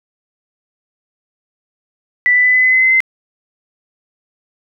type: tone with pitch steps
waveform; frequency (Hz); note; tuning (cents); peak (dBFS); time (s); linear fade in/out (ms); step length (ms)
sine; 1975.5 / 1988.1 / 2001 / 2014 / 2026 / 2039 / 2052 / 2065; B6 / B6 / B6 / B6 / B6 / C7 / C7 / C7; 0 / +11 / +22 / +33 / +44 / -45 / -34 / -23; -8; 2.26-3.004; 0; 93
effects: none